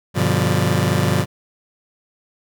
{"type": "chord", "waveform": "sawtooth", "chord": "G dominant seventh", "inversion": "none", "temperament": "just", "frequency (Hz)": [98, 122.5, 147, 176.4], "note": ["G2", "B2", "D3", "F3"], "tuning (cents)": [0, -14, 2, 18], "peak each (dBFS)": -17, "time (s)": [0.14, 1.26], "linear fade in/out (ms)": 50, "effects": []}